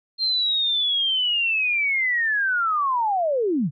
sine linear sweep, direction down, 4201 to 120.7 Hz, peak -19 dBFS, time 0.18-3.71 s, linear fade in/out 50 ms, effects none

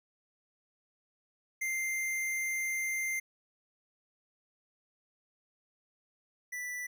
square tone pair in turn, 2093 / 1975.5 Hz, C7 / B6, 0 / 0 cents, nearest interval minor second, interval 100 cents, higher first, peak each -32 / -37 dBFS, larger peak first, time 1.61-3.2 / 6.52-6.87 s, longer first, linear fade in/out 10 ms, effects none

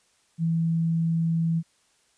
sine tone, 164.81 Hz, E3, in tune, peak -21 dBFS, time 0.38-1.63 s, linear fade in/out 50 ms, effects white hiss -65 dBFS RMS until 2.17 s + resampled to 22050 Hz

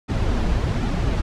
brown noise with flanger, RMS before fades -21 dBFS, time 0.08-1.22 s, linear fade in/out 20 ms, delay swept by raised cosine 1.8 to 7.8 ms, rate 1.3 Hz, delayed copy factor -0.6, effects low-pass 6000 Hz 12 dB/octave

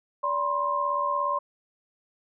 sine tone cluster, 578 / 981 / 1058 Hz, D5 / B5 / C6, -28 / -12 / +19 cents, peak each -31 / -32 / -25 dBFS, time 0.23-1.39 s, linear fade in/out 10 ms, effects none

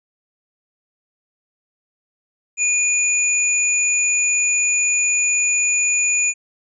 sine tone pair together, 2461 / 6961 Hz, D#7 / A8, -20 / -20 cents, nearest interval octave + tritone, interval 1800 cents, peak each -18 dBFS, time 2.57-6.34 s, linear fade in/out 50 ms, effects none

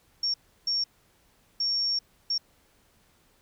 sine tone bursts at uneven times, 5510 Hz, F8, 24 cents flat, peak -24 dBFS, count 4, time 0.23-0.34 / 0.67-0.84 / 1.6-1.99 / 2.3-2.38 s, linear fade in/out 5 ms, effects pink hiss -64 dBFS RMS until 3.41 s

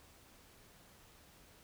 silence, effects pink hiss -62 dBFS RMS until 1.63 s

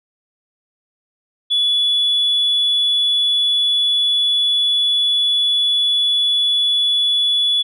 sine tone, 3420 Hz, A7, 50 cents flat, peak -12 dBFS, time 1.5-7.63 s, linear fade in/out 20 ms, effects tanh soft clip ceiling -10 dBFS

